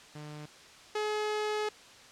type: tone pair in turn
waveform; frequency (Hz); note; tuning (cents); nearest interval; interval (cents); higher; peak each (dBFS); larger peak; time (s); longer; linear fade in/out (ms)
sawtooth; 150 / 424.3; D3 / G#4; +37 / +37; octave + tritone; 1800; second; -38 / -26; second; 0.15-0.46 / 0.95-1.69; second; 5
effects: white hiss -53 dBFS RMS until 2.11 s + low-pass 6000 Hz 12 dB/octave